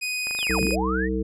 sawtooth tone, 2493 Hz, D#7, 3 cents sharp, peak -22 dBFS, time 0.01-0.76 s, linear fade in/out 20 ms
click train, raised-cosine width 0.5 ms, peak -22 dBFS, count 12, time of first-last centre 0.27-0.708 s, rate 25.1 Hz
sine linear two-way sweep, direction down then up, 3982 to 103.83 to 1955 Hz, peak -26 dBFS, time 0.37-1.09 s, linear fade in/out 50 ms, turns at 0.62 s
harmonic tone, 64 Hz, C2, 38 cents flat, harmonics 1 / 3 / 5 / 7, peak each -28 / -28 / -28 / -28 dBFS, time 0.49-1.23 s, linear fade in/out 10 ms
effects low-pass 12000 Hz 12 dB/octave

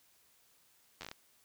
slowing click train, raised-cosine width 0.2 ms, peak -26 dBFS, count 7, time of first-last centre 1.01-1.114 s, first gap 10 ms, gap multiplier 1.22, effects white hiss -68 dBFS RMS until 1.44 s

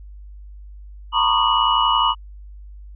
sine tone cluster, 920 / 991 / 1109 / 1221 / 2930 Hz, A#5 / B5 / C#6 / D#6 / F#7, -23 / +6 / 0 / -33 / -18 cents, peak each -21 dBFS, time 1.12-2.15 s, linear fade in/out 50 ms, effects added 50 Hz sine -36 dBFS peak until 2.95 s

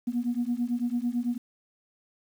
sine beating tone pair, 236.6 / 245.6 Hz, A#3 / B3, +26 / -9 cents, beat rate 9 Hz, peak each -28 dBFS, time 0.07-1.38 s, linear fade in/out 10 ms, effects tanh soft clip ceiling -19 dBFS + 9-bit

